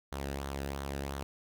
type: tone with flanger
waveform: sawtooth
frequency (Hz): 69.3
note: C#2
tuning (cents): 0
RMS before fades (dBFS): -38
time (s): 0.12-1.23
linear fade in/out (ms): 0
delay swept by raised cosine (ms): 0.39 to 0.94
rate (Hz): 2.9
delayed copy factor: -0.5
effects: none